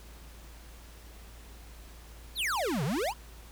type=exponential two-way sweep; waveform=square; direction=down then up; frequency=4642 to 124.6 to 1110 Hz; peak=-29 dBFS; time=2.35-3.14 s; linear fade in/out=50 ms; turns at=2.84 s; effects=added 56 Hz sine -48 dBFS peak until 3.51 s + pink hiss -54 dBFS RMS until 3.51 s